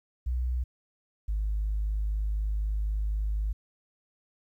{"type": "tone pair in turn", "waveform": "sine", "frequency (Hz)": [61.8, 51.97], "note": ["B1", "G#1"], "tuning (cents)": [2, 2], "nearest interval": "minor third", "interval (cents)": 300, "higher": "first", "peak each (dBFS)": -25, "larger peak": "neither", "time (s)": [[0.26, 0.64], [1.28, 3.53]], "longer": "second", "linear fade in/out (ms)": 10, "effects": ["tanh soft clip ceiling -22 dBFS", "11-bit"]}